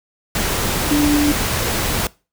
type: tone in noise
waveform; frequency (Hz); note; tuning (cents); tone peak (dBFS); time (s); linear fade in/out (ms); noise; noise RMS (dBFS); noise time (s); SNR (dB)
sine; 293.7; D4; 0; -13; 0.91-1.32; 2; pink; -20; 0.35-2.07; +4
effects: noise-tail reverb RT60 0.3 s tail -22 dB re dry